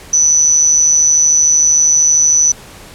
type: tone with amplitude modulation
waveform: sine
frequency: 5980 Hz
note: F#8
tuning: 17 cents sharp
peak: -4 dBFS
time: 0.13-2.52 s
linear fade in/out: 5 ms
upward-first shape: sine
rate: 153 Hz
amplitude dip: 65%
effects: pink hiss -36 dBFS RMS until 2.94 s + low-pass 12000 Hz 12 dB/octave